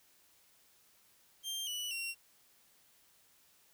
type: tone with pitch steps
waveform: sawtooth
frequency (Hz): 3175 / 2954 / 2742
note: G7 / F#7 / F7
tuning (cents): +21 / -3 / -32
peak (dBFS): -34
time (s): 1.43-2.15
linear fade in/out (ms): 50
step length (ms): 240
effects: white hiss -67 dBFS RMS until 3.73 s